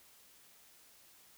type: silence
effects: white hiss -62 dBFS RMS until 1.37 s